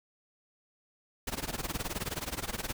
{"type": "noise with tremolo", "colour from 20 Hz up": "pink", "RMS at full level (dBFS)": -33, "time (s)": [1.27, 2.73], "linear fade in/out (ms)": 5, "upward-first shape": "sine", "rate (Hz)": 19, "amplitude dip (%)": 90, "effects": []}